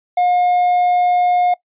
triangle tone, 716 Hz, F5, 43 cents sharp, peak -10 dBFS, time 0.17-1.54 s, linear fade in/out 5 ms, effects noise-tail reverb RT60 0.1 s tail -21 dB re dry + resampled to 8000 Hz

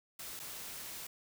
white noise with dropouts, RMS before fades -45 dBFS, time 0.19-1.07 s, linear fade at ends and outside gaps 5 ms, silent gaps 0.394-0.398 s, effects none

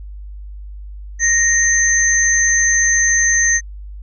sine tone pair together, 1864.7 / 6227 Hz, A#6 / G8, 0 / -12 cents, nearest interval octave + major sixth, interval 2088 cents, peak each -14 dBFS, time 1.19-3.61 s, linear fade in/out 50 ms, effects added 50 Hz sine -29 dBFS peak until 4.02 s

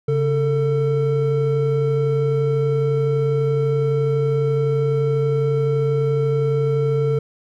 triangle tone pair together, 138.59 / 447.7 Hz, C#3 / A4, 0 / +30 cents, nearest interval octave + minor sixth, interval 2030 cents, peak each -17 dBFS, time 0.08-7.19 s, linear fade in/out 5 ms, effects none

